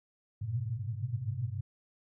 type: band-pass noise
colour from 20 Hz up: pink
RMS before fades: -35 dBFS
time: 0.41-1.61 s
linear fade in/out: 10 ms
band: 100 to 130 Hz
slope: 96 dB/octave
effects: none